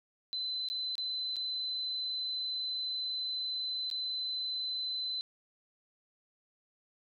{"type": "tone with dropouts", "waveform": "sine", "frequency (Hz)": 4037, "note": "B7", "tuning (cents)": 37, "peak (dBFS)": -33, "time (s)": [0.33, 5.21], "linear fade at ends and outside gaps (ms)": 0, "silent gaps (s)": [[0.687, 0.7], [0.954, 0.981], [1.359, 1.366], [3.901, 3.913]], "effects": []}